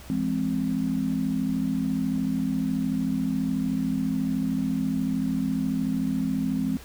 sine chord, E augmented, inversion none, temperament equal with one note detuned, 169.06 / 207.7 / 261.6 Hz, E3 / G#3 / B#3, +44 / 0 / 0 cents, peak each -30 / -28 / -26 dBFS, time 0.1-6.77 s, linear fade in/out 0 ms, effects added 68 Hz sine -45 dBFS peak until 6.84 s + pink hiss -47 dBFS RMS until 6.84 s

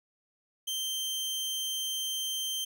sawtooth tone, 3135 Hz, G7, 1 cent flat, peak -28 dBFS, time 0.67-2.65 s, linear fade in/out 10 ms, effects none

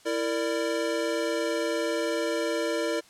square tone cluster, 331.8 / 460.3 / 589 Hz, E4 / A#4 / D5, +11 / -22 / +5 cents, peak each -31 dBFS, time 0.05-3.01 s, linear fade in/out 20 ms, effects white hiss -56 dBFS RMS until 3.09 s + low-pass 9000 Hz 12 dB/octave

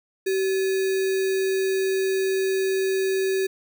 sine tone with sample-and-hold, 382.3 Hz, G4, 43 cents flat, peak -20 dBFS, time 0.26-3.47 s, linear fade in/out 10 ms, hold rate 2100 Hz, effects none

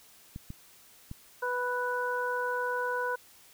clicks, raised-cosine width 5 ms, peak -27 dBFS, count 3, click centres 0.361 / 0.504 / 1.114 s
harmonic tone, 493.9 Hz, B4, in tune, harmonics 1 / 2 / 3, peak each -33 / -33 / -33 dBFS, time 1.42-3.16 s, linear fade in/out 10 ms
effects white hiss -57 dBFS RMS until 3.53 s

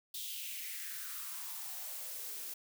blue noise with high-pass filter sweep, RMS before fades -43 dBFS, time 0.14-2.54 s, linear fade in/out 5 ms, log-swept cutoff 3600 to 330 Hz, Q 3.9, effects none

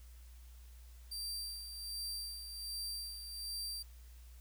sawtooth tone with tremolo, 4699 Hz, D8, in tune, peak -36 dBFS, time 1.11-3.83 s, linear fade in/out 10 ms, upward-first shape sine, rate 1.3 Hz, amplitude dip 55%, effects added 60 Hz sine -52 dBFS peak until 4.4 s + white hiss -66 dBFS RMS until 4.4 s

